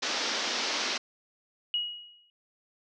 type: band-pass noise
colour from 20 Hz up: white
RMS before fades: -31 dBFS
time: 0.02-0.98 s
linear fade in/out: 10 ms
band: 210 to 5900 Hz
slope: 48 dB/octave
type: tone with exponential decay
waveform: sine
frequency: 2900 Hz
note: F#7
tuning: 35 cents flat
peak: -24 dBFS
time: 1.74-2.3 s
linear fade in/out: 1 ms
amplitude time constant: 120 ms
effects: none